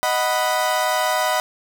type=chord; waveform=30% pulse; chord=B major; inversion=first; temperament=equal; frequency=622.3 / 740 / 987.8 Hz; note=D#5 / F#5 / B5; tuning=0 / 0 / 0 cents; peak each=-20 dBFS; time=0.03-1.4 s; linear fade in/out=0 ms; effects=none